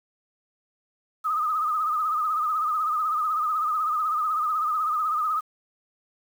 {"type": "tone with vibrato", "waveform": "sine", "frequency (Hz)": 1244.5, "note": "D#6", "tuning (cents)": 0, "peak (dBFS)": -22, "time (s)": [1.24, 5.41], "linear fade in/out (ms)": 20, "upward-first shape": "sine", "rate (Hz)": 16, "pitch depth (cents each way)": 71, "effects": ["8-bit"]}